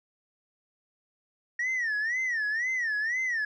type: tone with vibrato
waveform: sine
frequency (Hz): 1864.7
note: A#6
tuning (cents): 0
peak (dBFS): -24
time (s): 1.59-3.45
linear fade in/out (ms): 5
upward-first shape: sine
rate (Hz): 2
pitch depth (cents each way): 180
effects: tanh soft clip ceiling -25 dBFS